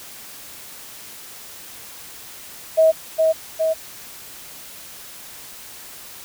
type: tone with echo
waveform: sine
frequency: 640 Hz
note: D#5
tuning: 49 cents sharp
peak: -10 dBFS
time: 2.77-2.92 s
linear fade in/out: 20 ms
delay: 410 ms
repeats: 2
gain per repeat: -3 dB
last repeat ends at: 3.74 s
effects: white hiss -39 dBFS RMS until 6.24 s